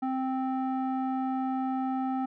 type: tone with low-pass filter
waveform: square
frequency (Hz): 261.6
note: C4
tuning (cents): 0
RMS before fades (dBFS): -30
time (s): 0.02-2.26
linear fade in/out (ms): 10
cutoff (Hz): 990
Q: 3
effects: none